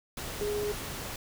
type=tone in noise; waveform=sine; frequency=415.3 Hz; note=G#4; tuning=in tune; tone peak=-29 dBFS; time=0.41-0.72 s; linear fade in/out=2 ms; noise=pink; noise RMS=-38 dBFS; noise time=0.17-1.16 s; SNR=+6 dB; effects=none